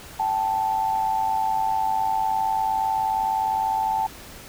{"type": "tone pair together", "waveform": "sine", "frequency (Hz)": [776, 875.7], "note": ["G5", "A5"], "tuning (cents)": [-18, -8], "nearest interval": "major second", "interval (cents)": 210, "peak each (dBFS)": [-25, -22], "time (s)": [0.19, 4.07], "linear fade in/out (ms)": 10, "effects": ["pink hiss -42 dBFS RMS until 4.48 s"]}